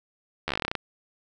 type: slowing click train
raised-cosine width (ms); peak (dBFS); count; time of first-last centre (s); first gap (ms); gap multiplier
0.3; -11; 13; 0.48-0.753; 12; 1.11
effects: none